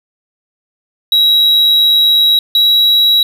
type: tone pair in turn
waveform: triangle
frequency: 3864 / 3879 Hz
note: B7 / B7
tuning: -39 / -32 cents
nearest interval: unison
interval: 7 cents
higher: second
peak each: -5 dBFS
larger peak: neither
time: 1.12-2.39 / 2.55-3.23 s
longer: first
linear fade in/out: 2 ms
effects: none